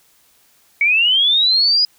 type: linear sweep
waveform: sine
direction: up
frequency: 2217 to 4978 Hz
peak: -11 dBFS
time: 0.81-1.85 s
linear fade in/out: 2 ms
effects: white hiss -55 dBFS RMS until 1.98 s